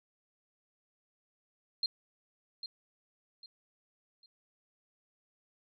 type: tone with echo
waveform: sine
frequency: 4186 Hz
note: C8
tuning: in tune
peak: -28 dBFS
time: 1.83-1.86 s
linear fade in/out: 2 ms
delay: 800 ms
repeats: 3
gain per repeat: -10 dB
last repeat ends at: 4.26 s
effects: none